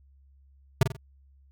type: tone with echo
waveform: square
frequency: 130.81 Hz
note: C3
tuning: in tune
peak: -16 dBFS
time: 0.81-0.83 s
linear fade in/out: 2 ms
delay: 45 ms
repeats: 3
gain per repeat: -8 dB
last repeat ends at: 0.965 s
effects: added 68 Hz sine -55 dBFS peak until 1.51 s